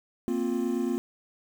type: chord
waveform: triangle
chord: Bb suspended second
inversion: none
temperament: equal with one note detuned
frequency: 233.1 / 261.6 / 351.7 Hz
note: Bb3 / C4 / F4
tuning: 0 / 0 / +12 cents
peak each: -28 dBFS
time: 0.28-0.98 s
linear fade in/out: 0 ms
effects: 8-bit